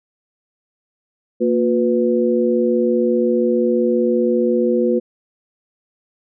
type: tone cluster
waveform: sine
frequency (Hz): 233.1 / 358.8 / 493.9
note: A#3 / F4 / B4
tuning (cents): 0 / +47 / 0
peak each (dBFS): -18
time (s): 1.4-5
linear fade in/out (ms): 20
effects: none